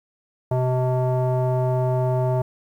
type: tone with low-pass filter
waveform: square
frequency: 127.4 Hz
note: C3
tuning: 46 cents flat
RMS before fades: -21 dBFS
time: 0.51-2.42 s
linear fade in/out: 5 ms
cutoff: 750 Hz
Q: 4.8
effects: 9-bit